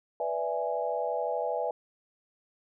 sine chord, E dominant seventh, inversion second, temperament equal, 493.9 / 587.3 / 659.3 / 830.6 Hz, B4 / D5 / E5 / G#5, 0 / 0 / 0 / 0 cents, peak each -33 / -34 / -33 / -34 dBFS, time 0.2-1.71 s, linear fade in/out 2 ms, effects none

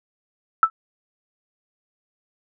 sine tone with exponential decay, 1318.5 Hz, E6, in tune, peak -6 dBFS, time 0.63-0.7 s, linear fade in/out 1 ms, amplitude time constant 15 ms, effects none

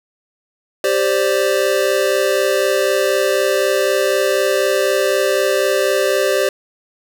square chord, G suspended fourth, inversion none, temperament equal, 392 / 523.3 / 587.3 Hz, G4 / C5 / D5, 0 / 0 / 0 cents, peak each -19 dBFS, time 0.84-6.49 s, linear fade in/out 2 ms, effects none

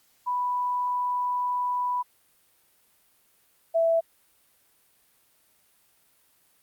sine tone pair in turn, 987.8 / 661 Hz, B5 / E5, 0 / +5 cents, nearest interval perfect fifth, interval 695 cents, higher first, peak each -24 / -19 dBFS, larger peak second, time 0.26-2.03 / 3.74-4.01 s, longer first, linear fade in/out 20 ms, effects white hiss -64 dBFS RMS until 6.62 s + Opus 48 kbps

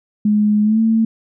sine tone with pitch glide, 210 to 223.8 Hz, G#3 to A3, +19 to +30 cents, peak -11 dBFS, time 0.25-1.05 s, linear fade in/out 5 ms, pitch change +111 cents, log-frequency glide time 0.63-0.8 s, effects none

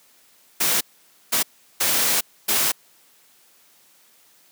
white noise bursts at uneven times, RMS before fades -20 dBFS, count 4, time 0.6-0.81 / 1.32-1.43 / 1.8-2.21 / 2.48-2.72 s, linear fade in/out 10 ms, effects white hiss -56 dBFS RMS until 4.51 s + high-pass 150 Hz 12 dB/octave

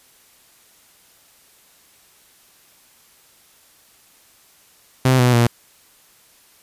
sawtooth tone with pitch steps, 129.6 / 123.96 / 118.57 Hz, C3 / B2 / A#2, -16 / +7 / +30 cents, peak -8 dBFS, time 5.05-5.47 s, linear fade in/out 5 ms, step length 140 ms, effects white hiss -53 dBFS RMS until 6.62 s + resampled to 32000 Hz

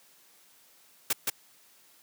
white noise with echo, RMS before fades -26 dBFS, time 1.1-1.13 s, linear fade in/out 5 ms, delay 170 ms, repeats 1, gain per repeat -2 dB, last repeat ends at 1.3 s, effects white hiss -60 dBFS RMS until 2.02 s + high-pass 150 Hz 12 dB/octave

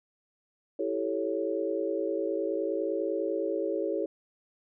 sine chord, A dominant seventh, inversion second, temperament equal with one note detuned, 329.6 / 390.2 / 440 / 554.4 Hz, E4 / G4 / A4 / C#5, 0 / -8 / 0 / 0 cents, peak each -33 dBFS, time 0.79-4.06 s, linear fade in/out 5 ms, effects none

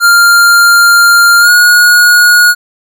square tone with pitch glide, 1396.9 to 1445.3 Hz, F6 to F#6, 0 to -41 cents, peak -3 dBFS, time 0-2.55 s, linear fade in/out 50 ms, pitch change +59 cents, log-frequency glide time 1.4-1.5 s, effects none

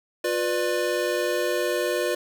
square chord, B diminished, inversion second, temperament just, 355.6 / 493.9 / 592.7 Hz, F4 / B4 / D5, +31 / 0 / +16 cents, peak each -28 dBFS, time 0.24-2.15 s, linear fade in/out 5 ms, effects 10-bit

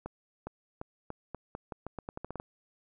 accelerating click train, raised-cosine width 1 ms, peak -24 dBFS, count 15, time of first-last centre 0.06-2.399 s, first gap 410 ms, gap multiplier 0.84, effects none

